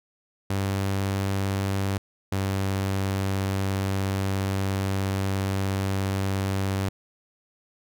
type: tone pair in turn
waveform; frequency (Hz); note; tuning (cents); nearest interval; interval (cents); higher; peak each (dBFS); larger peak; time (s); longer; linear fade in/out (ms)
sawtooth; 97.7 / 96.97; G2 / G2; -5 / -18; unison; 13; first; -20; neither; 0.5-1.98 / 2.32-6.89; second; 5
effects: none